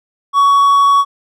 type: tone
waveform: triangle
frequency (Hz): 1122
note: C#6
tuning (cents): +21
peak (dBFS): -5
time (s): 0.33-1.05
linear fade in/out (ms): 50
effects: none